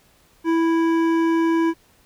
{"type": "tone with hard clipping", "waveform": "sine", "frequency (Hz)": 329.6, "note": "E4", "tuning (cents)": 0, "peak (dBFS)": -18, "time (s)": [0.44, 1.74], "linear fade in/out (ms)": 50, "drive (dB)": 12, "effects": ["pink hiss -57 dBFS RMS until 2.05 s"]}